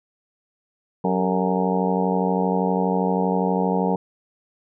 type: harmonic tone with a mistuned harmonic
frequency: 92.5 Hz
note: F#2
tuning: in tune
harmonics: 2 / 3 / 4 / 5 / 6 / 7 / 8 / 9 / 10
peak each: -22 / -29 / -30 / -25 / -32 / -32 / -30 / -28 / -30 dBFS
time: 1.04-3.96 s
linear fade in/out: 5 ms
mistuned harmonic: 4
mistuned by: +98 cents
effects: none